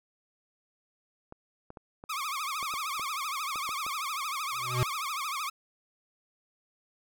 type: clicks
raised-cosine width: 1 ms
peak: -30 dBFS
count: 10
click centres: 1.324 / 1.704 / 1.772 / 2.039 / 2.628 / 2.739 / 2.996 / 3.558 / 3.691 / 3.865 s
type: tone with vibrato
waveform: sawtooth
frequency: 1174.7 Hz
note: D6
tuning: in tune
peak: -28 dBFS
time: 2.09-5.5 s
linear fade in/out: 10 ms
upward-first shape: triangle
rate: 13 Hz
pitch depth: 200 cents each way
type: tone with exponential growth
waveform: square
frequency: 124.3 Hz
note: B2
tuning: 12 cents sharp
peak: -22 dBFS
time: 4.52-4.83 s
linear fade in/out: 0 ms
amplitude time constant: 66 ms
effects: none